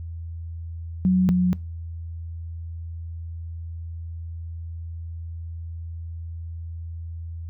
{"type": "tone pair in turn", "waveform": "sine", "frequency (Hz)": [184.7, 180.69], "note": ["F#3", "F#3"], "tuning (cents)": [-3, -41], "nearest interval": "unison", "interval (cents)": 38, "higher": "first", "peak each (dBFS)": [-15, -16], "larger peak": "first", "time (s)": [[1.05, 1.29], [1.29, 1.53]], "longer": "neither", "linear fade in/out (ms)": 0, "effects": ["noise-tail reverb RT60 0.3 s tail -23 dB re dry", "added 83 Hz sine -31 dBFS peak until 7.49 s"]}